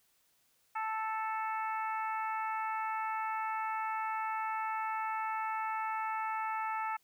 harmonic tone, 440 Hz, A4, in tune, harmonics 2 / 3 / 4 / 5 / 6, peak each -35 / -38 / -45 / -45 / -50 dBFS, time 0.75-6.97 s, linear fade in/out 10 ms, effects white hiss -72 dBFS RMS until 7.03 s

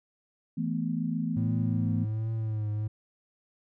sine chord, E suspended fourth, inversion none, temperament equal, 164.81 / 220 / 246.9 Hz, E3 / A3 / B3, 0 / 0 / 0 cents, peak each -31 / -32 / -32 dBFS, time 0.57-2.05 s, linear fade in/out 10 ms
triangle tone with vibrato, 108.8 Hz, A2, 19 cents flat, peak -26 dBFS, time 1.36-2.88 s, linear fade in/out 10 ms, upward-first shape triangle, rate 1.3 Hz, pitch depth 61 cents each way
effects none

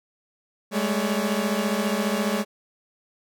sawtooth tone cluster, 201.7 / 216.4 / 564 Hz, G3 / A3 / C#5, +50 / -29 / +30 cents, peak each -22 / -22 / -26 dBFS, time 0.71-2.45 s, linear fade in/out 50 ms, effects none

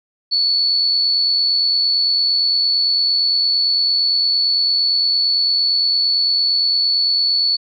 sine tone with amplitude modulation, 4435 Hz, C#8, in tune, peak -12 dBFS, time 0.31-7.57 s, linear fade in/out 20 ms, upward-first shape sine, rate 88.8 Hz, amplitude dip 30%, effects none

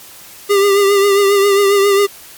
square tone with vibrato, 400 Hz, G4, 35 cents sharp, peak -9 dBFS, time 0.49-2.07 s, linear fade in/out 20 ms, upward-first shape triangle, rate 7.4 Hz, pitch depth 49 cents each way, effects white hiss -37 dBFS RMS until 2.37 s + MP3 96 kbps

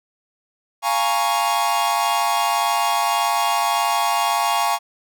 45% pulse chord, Bb minor seventh, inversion second, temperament equal, 698.5 / 830.6 / 932.3 / 1108.7 Hz, F5 / Ab5 / Bb5 / Db6, 0 / 0 / 0 / 0 cents, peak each -24 / -22 / -24 / -23 dBFS, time 0.82-4.79 s, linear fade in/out 50 ms, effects none

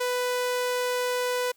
sawtooth tone, 496.1 Hz, B4, 8 cents sharp, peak -21 dBFS, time 0-1.52 s, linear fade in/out 10 ms, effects white hiss -64 dBFS RMS until 1.56 s

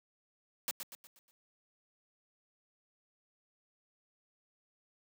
white noise with echo, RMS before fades -35 dBFS, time 0.68-0.71 s, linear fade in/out 0 ms, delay 120 ms, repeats 5, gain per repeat -7 dB, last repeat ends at 1.31 s, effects high-pass 200 Hz 12 dB/octave

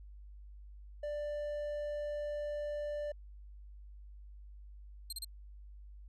triangle tone, 590 Hz, D5, 8 cents sharp, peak -34 dBFS, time 1.03-3.12 s, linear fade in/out 5 ms
20% pulse tone bursts, 4186 Hz, C8, in tune, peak -33 dBFS, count 3, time 5.1-5.246 s, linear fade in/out 2 ms, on 26 ms, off 34 ms
effects added 50 Hz sine -49 dBFS peak until 6.08 s + resampled to 32000 Hz

